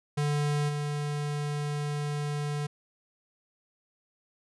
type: tone with level steps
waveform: square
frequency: 146.83 Hz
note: D3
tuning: in tune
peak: -26 / -30 dBFS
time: 0.17-2.67 s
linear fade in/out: 10 ms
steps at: 0.68 s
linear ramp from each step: 20 ms
effects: resampled to 24000 Hz